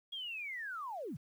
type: linear sweep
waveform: sine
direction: down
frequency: 3322 to 102.2 Hz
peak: -39 dBFS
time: 0.12-1.17 s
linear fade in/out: 10 ms
effects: 11-bit